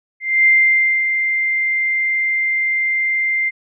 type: tone with ADSR envelope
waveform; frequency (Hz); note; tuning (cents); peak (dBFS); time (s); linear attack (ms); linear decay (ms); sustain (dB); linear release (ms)
sine; 2093; C7; 0; -8; 0.2-3.51; 260; 580; -7; 31
effects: none